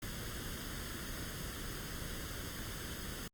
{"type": "noise with comb filter", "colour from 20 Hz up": "pink", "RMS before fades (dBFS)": -43, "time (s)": [0.02, 3.28], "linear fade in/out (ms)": 5, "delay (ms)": 0.61, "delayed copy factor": 0.6, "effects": ["Opus 48 kbps"]}